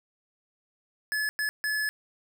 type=tone bursts at uneven times; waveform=square; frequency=1715 Hz; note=A6; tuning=45 cents flat; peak=-27 dBFS; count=3; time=1.12-1.29 / 1.39-1.49 / 1.64-1.89 s; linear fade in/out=0 ms; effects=none